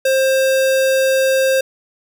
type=tone; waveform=square; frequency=530 Hz; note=C5; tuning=22 cents sharp; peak=-13 dBFS; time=0.05-1.61 s; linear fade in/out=5 ms; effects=none